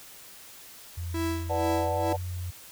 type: tone with pitch glide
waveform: sine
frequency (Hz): 85.6 to 89.86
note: F2 to F2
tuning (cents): -34 to +50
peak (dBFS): -31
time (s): 0.97-2.51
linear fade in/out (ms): 10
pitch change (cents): +84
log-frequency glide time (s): 1.85-1.96
type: tone with tremolo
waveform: 45% pulse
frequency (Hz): 329.6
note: E4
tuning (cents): 0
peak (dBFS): -27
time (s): 1.14-2.13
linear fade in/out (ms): 5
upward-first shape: sine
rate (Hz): 2.2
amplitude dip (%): 85
type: chord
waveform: sine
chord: B minor seventh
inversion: none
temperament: equal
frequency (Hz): 493.9 / 587.3 / 740 / 880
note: B4 / D5 / F#5 / A5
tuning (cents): 0 / 0 / 0 / 0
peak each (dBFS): -33 / -30 / -32 / -32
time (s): 1.49-2.17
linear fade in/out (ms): 20
effects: white hiss -48 dBFS RMS until 2.71 s